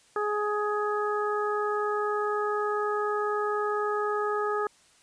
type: harmonic tone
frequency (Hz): 418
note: G#4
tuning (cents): +11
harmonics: 1 / 2 / 3 / 4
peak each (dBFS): -28 / -34 / -30 / -37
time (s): 0.16-4.67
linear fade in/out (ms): 2
effects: white hiss -60 dBFS RMS until 5.02 s + resampled to 22050 Hz